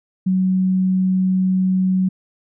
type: tone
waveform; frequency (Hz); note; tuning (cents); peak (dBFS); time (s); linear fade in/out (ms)
sine; 186.7; F#3; +16; -14; 0.26-2.09; 10
effects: none